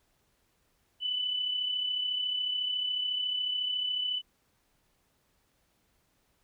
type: tone pair together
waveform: sine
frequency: 2960 / 2994 Hz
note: F#7 / F#7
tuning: 0 / +20 cents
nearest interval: unison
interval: 20 cents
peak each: -39 / -29 dBFS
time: 1-4.22 s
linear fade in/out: 50 ms
effects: pink hiss -72 dBFS RMS until 6.43 s